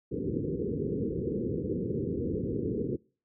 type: low-pass noise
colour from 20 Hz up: white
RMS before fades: -31 dBFS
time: 0.11-2.97 s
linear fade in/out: 20 ms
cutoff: 480 Hz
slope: 96 dB/octave
effects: noise-tail reverb RT60 0.4 s tail -25 dB re dry + high-pass 80 Hz 12 dB/octave